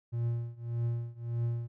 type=tone with tremolo; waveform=triangle; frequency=117.8 Hz; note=A#2; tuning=19 cents sharp; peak=-25 dBFS; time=0.12-1.68 s; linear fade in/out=20 ms; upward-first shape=triangle; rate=1.7 Hz; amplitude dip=95%; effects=none